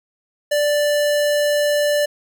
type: tone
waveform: square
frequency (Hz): 587.3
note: D5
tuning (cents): 0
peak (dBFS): -16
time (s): 0.51-2.06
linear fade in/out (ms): 10
effects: none